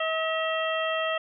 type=harmonic tone with a mistuned harmonic; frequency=641 Hz; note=E5; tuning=49 cents flat; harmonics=1 / 2 / 3 / 4 / 5; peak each=-28 / -31 / -33 / -34 / -35 dBFS; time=0-1.18 s; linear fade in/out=5 ms; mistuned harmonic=4; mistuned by=+91 cents; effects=none